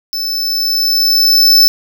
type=tone with level ramp; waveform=square; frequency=5274 Hz; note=E8; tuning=in tune; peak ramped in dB=-17 to -4 dBFS; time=0.13-1.68 s; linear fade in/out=0 ms; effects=none